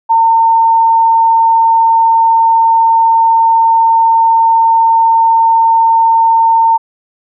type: tone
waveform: sine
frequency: 908 Hz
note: A#5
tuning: 46 cents flat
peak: -5 dBFS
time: 0.09-6.78 s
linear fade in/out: 20 ms
effects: none